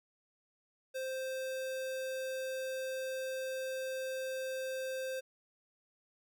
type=tone; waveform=square; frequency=523.3 Hz; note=C5; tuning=in tune; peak=-37 dBFS; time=0.94-5.21 s; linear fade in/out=20 ms; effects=none